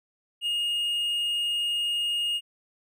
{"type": "tone", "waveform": "triangle", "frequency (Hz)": 2852, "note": "F7", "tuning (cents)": 36, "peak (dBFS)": -23, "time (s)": [0.41, 2.41], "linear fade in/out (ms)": 50, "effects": []}